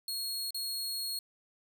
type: tone with dropouts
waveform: sawtooth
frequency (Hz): 4307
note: C8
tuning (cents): +49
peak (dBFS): -31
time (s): 0.08-1.19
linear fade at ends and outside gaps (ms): 2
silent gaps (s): 0.507-0.545
effects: none